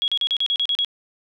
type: tone bursts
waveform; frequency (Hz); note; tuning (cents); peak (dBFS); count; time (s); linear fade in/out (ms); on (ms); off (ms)
sine; 3322; G#7; 0; -18; 9; 0.02-0.847; 0; 59; 37
effects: none